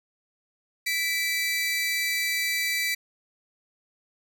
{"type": "tone pair together", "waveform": "sawtooth", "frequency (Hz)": [1980, 2317], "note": ["B6", "D7"], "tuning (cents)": [4, -24], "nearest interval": "minor third", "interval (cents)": 272, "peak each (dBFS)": -24, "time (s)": [0.86, 2.95], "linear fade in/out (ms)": 10, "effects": []}